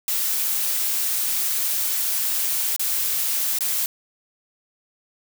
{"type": "noise with dropouts", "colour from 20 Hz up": "blue", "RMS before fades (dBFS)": -23, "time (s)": [0.08, 3.86], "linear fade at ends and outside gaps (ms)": 1, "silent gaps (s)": [[2.763, 2.795], [3.587, 3.607]], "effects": []}